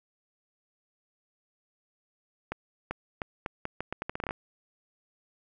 accelerating click train, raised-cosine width 0.5 ms, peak -17 dBFS, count 15, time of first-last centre 2.52-4.309 s, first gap 390 ms, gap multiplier 0.79, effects none

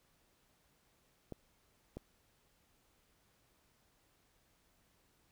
clicks, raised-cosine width 2 ms, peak -30 dBFS, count 2, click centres 1.323 / 1.97 s, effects pink hiss -73 dBFS RMS until 5.31 s

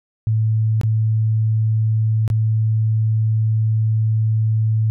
sine tone with dropouts, 110 Hz, A2, in tune, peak -14 dBFS, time 0.27-4.9 s, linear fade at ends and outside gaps 0 ms, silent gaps 0.813-0.834 / 2.278-2.301 s, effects none

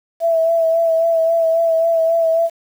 sine tone with vibrato, 659.3 Hz, E5, in tune, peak -12 dBFS, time 0.2-2.5 s, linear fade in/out 50 ms, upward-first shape sine, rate 3.7 Hz, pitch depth 27 cents each way, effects 7-bit

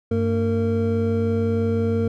triangle tone cluster, 97.1 / 227.9 / 459.6 Hz, G2 / A#3 / A#4, -16 / -39 / -25 cents, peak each -21 dBFS, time 0.11-2.08 s, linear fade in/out 5 ms, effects none

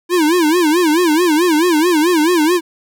square tone with vibrato, 329.6 Hz, E4, in tune, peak -11 dBFS, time 0.09-2.61 s, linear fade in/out 50 ms, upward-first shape sine, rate 4.6 Hz, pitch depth 170 cents each way, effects none

